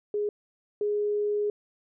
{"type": "tone pair in turn", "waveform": "sine", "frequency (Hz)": [415.3, 415.3], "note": ["G#4", "G#4"], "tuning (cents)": [0, 0], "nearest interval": "unison", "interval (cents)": 0, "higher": "neither", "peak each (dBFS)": [-25, -24], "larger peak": "second", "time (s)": [[0.14, 0.29], [0.81, 1.5]], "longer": "second", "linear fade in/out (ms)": 2, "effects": []}